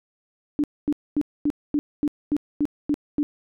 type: tone bursts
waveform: sine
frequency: 293.7 Hz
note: D4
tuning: in tune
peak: -18 dBFS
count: 10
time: 0.59-3.23 s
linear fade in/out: 0 ms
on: 48 ms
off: 240 ms
effects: none